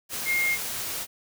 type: tone in noise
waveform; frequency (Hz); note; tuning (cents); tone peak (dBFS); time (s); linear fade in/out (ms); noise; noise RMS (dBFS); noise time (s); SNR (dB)
sine; 2132; C7; +32; -22; 0.25-0.58; 50; white; -32; 0.09-1.07; +7
effects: none